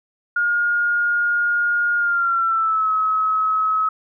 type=tone with pitch glide; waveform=sine; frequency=1424 to 1283.4 Hz; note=F6 to E6; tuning=+33 to -47 cents; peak=-16 dBFS; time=0.36-3.89 s; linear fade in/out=5 ms; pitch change=-180 cents; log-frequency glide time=1.97-2.91 s; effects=none